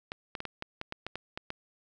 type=clicks; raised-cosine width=0.3 ms; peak=-20 dBFS; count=11; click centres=0.119 / 0.352 / 0.404 / 0.453 / 0.624 / 0.814 / 0.924 / 1.066 / 1.156 / 1.375 / 1.504 s; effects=none